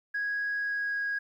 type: tone with pitch glide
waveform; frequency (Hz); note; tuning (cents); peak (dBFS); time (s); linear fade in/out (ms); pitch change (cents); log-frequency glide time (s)
sine; 1656 to 1645.5; G#6 to G#6; -5 to -16; -27; 0.14-1.19; 10; -11; 0.56-1.04
effects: tanh soft clip ceiling -25 dBFS + 11-bit